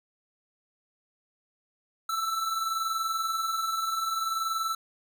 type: tone pair together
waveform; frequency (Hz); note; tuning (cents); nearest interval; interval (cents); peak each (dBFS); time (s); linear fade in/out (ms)
square; 1308.4 / 1329; E6 / E6; -13 / +14; unison; 27; -36 / -29; 2.09-4.75; 5
effects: none